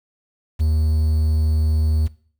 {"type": "tone with quantisation", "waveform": "triangle", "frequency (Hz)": 77.78, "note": "D#2", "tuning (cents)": 0, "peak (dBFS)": -13, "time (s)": [0.59, 2.08], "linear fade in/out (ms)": 20, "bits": 7, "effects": ["noise-tail reverb RT60 0.5 s tail -20 dB re dry"]}